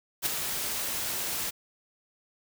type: noise with ADSR envelope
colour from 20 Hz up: white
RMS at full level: -25 dBFS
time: 0.22-1.51 s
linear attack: 41 ms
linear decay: 10 ms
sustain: -7 dB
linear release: 19 ms
effects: none